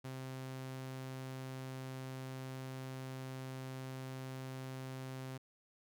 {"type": "tone", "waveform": "sawtooth", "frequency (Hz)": 131.1, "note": "C3", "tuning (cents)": 4, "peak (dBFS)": -39, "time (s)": [0.04, 5.38], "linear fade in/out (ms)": 10, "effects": []}